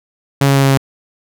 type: tone with pitch steps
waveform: sawtooth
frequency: 138.9 / 138.1 / 137.3 / 136.51 / 135.73 Hz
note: C#3 / C#3 / C#3 / C#3 / C#3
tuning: +4 / -6 / -16 / -26 / -36 cents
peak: -5 dBFS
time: 0.41-0.775 s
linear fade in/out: 5 ms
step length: 73 ms
effects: none